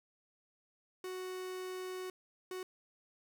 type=tone bursts at uneven times; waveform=45% pulse; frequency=370 Hz; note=F#4; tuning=in tune; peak=-40 dBFS; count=2; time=1.04-2.1 / 2.51-2.63 s; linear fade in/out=2 ms; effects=none